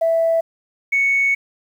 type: tone pair in turn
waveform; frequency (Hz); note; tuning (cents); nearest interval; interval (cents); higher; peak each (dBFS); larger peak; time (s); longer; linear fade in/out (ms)
sine; 659.3 / 2218; E5 / C#7; 0 / 0; octave + major sixth; 2100; second; -13; neither; 0.01-0.41 / 0.92-1.35; second; 10
effects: tanh soft clip ceiling -9 dBFS + 8-bit